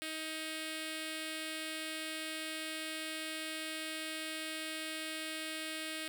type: tone with notch filter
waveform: 5% pulse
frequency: 315 Hz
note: D#4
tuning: 21 cents sharp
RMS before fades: -41 dBFS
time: 0.02-6.08 s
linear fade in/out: 0 ms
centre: 980 Hz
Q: 1.1
effects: none